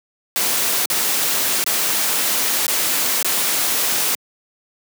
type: noise with dropouts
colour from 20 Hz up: white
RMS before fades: -19 dBFS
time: 0.36-4.15 s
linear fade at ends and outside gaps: 0 ms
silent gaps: 0.856-0.901 / 1.64-1.664 / 2.666-2.68 / 3.227-3.246 s
effects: high-pass 200 Hz 12 dB/octave